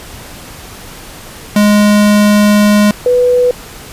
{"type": "tone pair in turn", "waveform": ["square", "sine"], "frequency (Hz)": [207.7, 494], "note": ["G#3", "B4"], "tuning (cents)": [0, 0], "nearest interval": "octave + minor third", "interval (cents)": 1500, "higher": "second", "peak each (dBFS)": -6, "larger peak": "neither", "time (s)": [[1.56, 2.91], [3.06, 3.51]], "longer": "first", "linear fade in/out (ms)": 2, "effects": ["pink hiss -31 dBFS RMS until 3.92 s", "resampled to 32000 Hz"]}